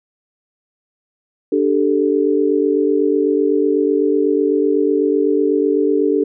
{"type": "chord", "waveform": "sine", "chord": "D suspended fourth", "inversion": "none", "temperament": "equal", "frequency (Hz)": [293.7, 392, 440], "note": ["D4", "G4", "A4"], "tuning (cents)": [0, 0, 0], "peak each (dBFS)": -17, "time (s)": [1.52, 6.24], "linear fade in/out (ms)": 5, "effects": []}